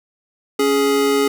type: tone pair together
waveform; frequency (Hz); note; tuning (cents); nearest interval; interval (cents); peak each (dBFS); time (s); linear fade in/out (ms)
square; 278.6 / 417.5; C#4 / G#4; +9 / +9; perfect fifth; 700; -20 / -16; 0.59-1.28; 5
effects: none